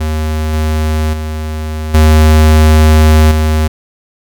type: tone with level steps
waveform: square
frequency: 77.78 Hz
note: D#2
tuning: in tune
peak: -13 / -11 / -17 / -4 / -9 dBFS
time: 0-3.68 s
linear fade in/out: 10 ms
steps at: 0.53 / 1.13 / 1.94 / 3.31 s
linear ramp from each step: 5 ms
effects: none